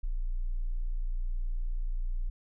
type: tone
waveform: sine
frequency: 29.42 Hz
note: A#0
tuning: 17 cents sharp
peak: -28 dBFS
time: 0.03-2.3 s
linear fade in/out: 10 ms
effects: none